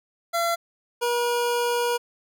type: tone pair in turn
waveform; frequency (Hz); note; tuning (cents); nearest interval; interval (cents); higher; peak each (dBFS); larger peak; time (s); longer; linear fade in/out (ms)
25% pulse; 680 / 479.7; F5 / A#4; -46 / +50; tritone; 604; first; -18; neither; 0.33-0.56 / 1.01-1.98; second; 20
effects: none